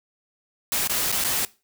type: noise with dropouts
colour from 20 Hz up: white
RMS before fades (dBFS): -24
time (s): 0.72-1.45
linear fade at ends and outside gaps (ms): 1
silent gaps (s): 0.874-0.896 / 1.117-1.125 / 1.24-1.246
effects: noise-tail reverb RT60 0.3 s tail -20 dB re dry